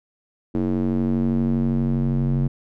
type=tone with band-pass filter sweep; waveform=square; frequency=46.25 Hz; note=F#1; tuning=in tune; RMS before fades=-21 dBFS; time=0.54-2.48 s; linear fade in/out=10 ms; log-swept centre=290 to 170 Hz; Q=2.8; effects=none